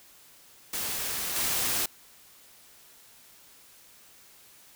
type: noise with level steps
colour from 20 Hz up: white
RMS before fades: -32 / -28 dBFS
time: 0.73-1.86 s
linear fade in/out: 5 ms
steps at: 1.35 s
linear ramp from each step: 20 ms
effects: white hiss -55 dBFS RMS until 4.75 s